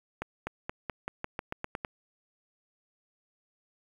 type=accelerating click train; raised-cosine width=0.5 ms; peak=-18 dBFS; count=11; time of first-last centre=0.22-1.848 s; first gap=250 ms; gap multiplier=0.9; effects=8-bit